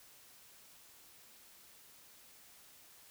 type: silence
effects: white hiss -60 dBFS RMS until 3.1 s